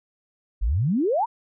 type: exponential sweep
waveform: sine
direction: up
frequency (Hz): 43.65 to 1000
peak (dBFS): -19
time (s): 0.61-1.26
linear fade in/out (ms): 20
effects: none